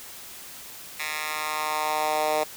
10% pulse tone with high-pass filter sweep, 153.4 Hz, D#3, 24 cents flat, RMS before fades -27 dBFS, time 0.99-2.44 s, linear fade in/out 10 ms, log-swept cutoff 1800 to 570 Hz, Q 2, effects white hiss -42 dBFS RMS until 2.56 s

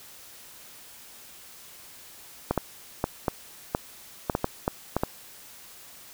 clicks, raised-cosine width 1 ms, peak -9 dBFS, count 11, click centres 2.51 / 2.577 / 3.041 / 3.282 / 3.749 / 4.298 / 4.351 / 4.444 / 4.679 / 4.966 / 5.035 s, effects white hiss -48 dBFS RMS until 6.13 s

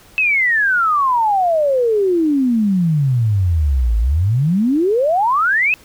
sine exponential two-way sweep, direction down then up, 2637 to 53 to 2637 Hz, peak -12 dBFS, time 0.18-5.74 s, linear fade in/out 0 ms, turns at 3.98 s, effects pink hiss -46 dBFS RMS until 5.84 s

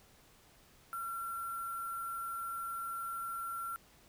sine tone with sample-and-hold, 1363 Hz, F6, 43 cents flat, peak -37 dBFS, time 0.93-3.76 s, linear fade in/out 0 ms, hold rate 11025 Hz, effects pink hiss -63 dBFS RMS until 4.08 s

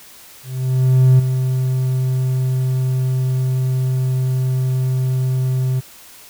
triangle tone with ADSR envelope, 129.3 Hz, C3, 20 cents flat, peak -4 dBFS, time 0.43-5.81 s, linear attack 760 ms, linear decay 10 ms, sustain -9 dB, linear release 22 ms, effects tanh soft clip ceiling 0 dBFS + white hiss -42 dBFS RMS until 6.29 s

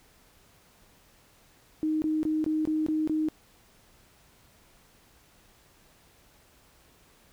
sine tone bursts, 311.1 Hz, D#4, in tune, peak -24 dBFS, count 7, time 1.83-3.286 s, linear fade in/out 0 ms, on 190 ms, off 21 ms, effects pink hiss -60 dBFS RMS until 7.32 s

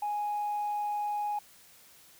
sine tone, 830.6 Hz, G#5, in tune, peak -28 dBFS, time 0.02-1.39 s, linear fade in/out 5 ms, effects tanh soft clip ceiling -26 dBFS + white hiss -57 dBFS RMS until 2.19 s

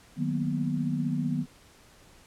sine chord, B major seventh, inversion first, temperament just, 154.34 / 185.21 / 231.5 / 246.9 Hz, D#3 / F#3 / A#3 / B3, -14 / +2 / -12 / 0 cents, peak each -30 / -33 / -35 / -30 dBFS, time 0.16-1.46 s, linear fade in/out 50 ms, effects pink hiss -56 dBFS RMS until 2.26 s + low-pass 11000 Hz 12 dB/octave

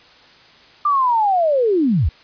sine linear sweep, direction down, 1200 to 54.6 Hz, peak -13 dBFS, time 0.85-2.09 s, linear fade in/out 5 ms, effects white hiss -47 dBFS RMS until 2.23 s + resampled to 11025 Hz

